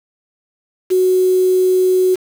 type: tone with quantisation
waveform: sine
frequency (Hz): 370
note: F#4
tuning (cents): 0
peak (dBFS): -10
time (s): 0.9-2.16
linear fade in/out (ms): 20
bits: 5
effects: none